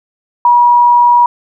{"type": "tone", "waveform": "sine", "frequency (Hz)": 963, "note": "B5", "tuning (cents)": -44, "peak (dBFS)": -4, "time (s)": [0.45, 1.26], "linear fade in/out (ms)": 2, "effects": []}